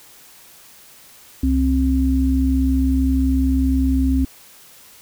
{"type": "tone pair together", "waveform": "sine", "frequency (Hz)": [66.2, 264.5], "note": ["C2", "C4"], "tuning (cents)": [21, 19], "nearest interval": "2 octaves", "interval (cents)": 2398, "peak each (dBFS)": -17, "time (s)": [1.43, 4.25], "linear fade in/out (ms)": 5, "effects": ["white hiss -46 dBFS RMS until 5.01 s"]}